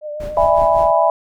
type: tone with vibrato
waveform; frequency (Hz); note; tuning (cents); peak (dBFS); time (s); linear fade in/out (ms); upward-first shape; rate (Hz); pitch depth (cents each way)
sine; 599; D5; +34; -24; 0.01-0.63; 50; sine; 7; 31
type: noise with tremolo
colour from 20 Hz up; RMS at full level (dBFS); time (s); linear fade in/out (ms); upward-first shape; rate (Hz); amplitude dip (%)
brown; -28; 0.2-0.91; 2; sine; 5.4; 70
type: chord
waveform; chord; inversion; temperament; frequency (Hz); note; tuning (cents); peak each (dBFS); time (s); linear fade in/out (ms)
sine; E dominant seventh; third; just; 593.3 / 659.3 / 824.1 / 988.9; D5 / E5 / G#5 / B5; +18 / 0 / -14 / +2; -19 / -14 / -18 / -17; 0.37-1.1; 2
effects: none

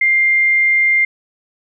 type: tone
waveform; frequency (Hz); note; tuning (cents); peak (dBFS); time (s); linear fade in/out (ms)
sine; 2100; C7; +6; -10; 0.01-1.05; 5
effects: none

